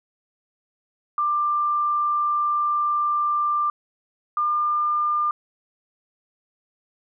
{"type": "tone pair in turn", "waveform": "sine", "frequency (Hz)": [1187, 1200.1], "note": ["D6", "D6"], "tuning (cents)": [18, 37], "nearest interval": "unison", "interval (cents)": 19, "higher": "second", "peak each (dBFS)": -19, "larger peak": "neither", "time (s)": [[1.18, 3.7], [4.37, 5.31]], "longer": "first", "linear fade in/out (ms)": 2, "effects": []}